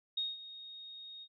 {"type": "tone with ADSR envelope", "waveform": "sine", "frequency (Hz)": 3729, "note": "A#7", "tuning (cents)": 0, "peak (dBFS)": -31, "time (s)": [0.17, 1.28], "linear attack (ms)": 6, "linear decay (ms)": 190, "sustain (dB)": -15, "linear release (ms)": 56, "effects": []}